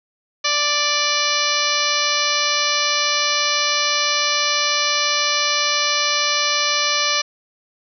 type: harmonic tone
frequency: 587.3 Hz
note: D5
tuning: in tune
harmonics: 1 / 2 / 3 / 4 / 5 / 6 / 7 / 8 / 9 / 10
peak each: -29 / -24 / -27 / -24 / -26 / -28 / -24 / -28 / -26 / -26 dBFS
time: 0.44-7.22 s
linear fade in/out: 10 ms
effects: none